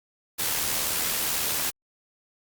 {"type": "noise with amplitude modulation", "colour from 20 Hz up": "white", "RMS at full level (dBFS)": -25, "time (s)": [0.38, 1.71], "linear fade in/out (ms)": 20, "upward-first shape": "sine", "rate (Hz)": 78.2, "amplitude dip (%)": 40, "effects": ["Opus 48 kbps"]}